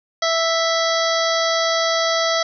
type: harmonic tone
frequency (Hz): 659.3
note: E5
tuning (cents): 0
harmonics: 1 / 2 / 3 / 5 / 6 / 7 / 8 / 9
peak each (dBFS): -20 / -23 / -25 / -27 / -28 / -28 / -29 / -30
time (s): 0.22-2.43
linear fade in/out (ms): 5
effects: none